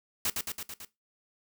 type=noise with echo; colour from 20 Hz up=white; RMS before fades=-29 dBFS; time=0.25-0.3 s; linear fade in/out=2 ms; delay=110 ms; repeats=5; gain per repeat=-3 dB; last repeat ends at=0.85 s; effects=noise-tail reverb RT60 0.2 s tail -18 dB re dry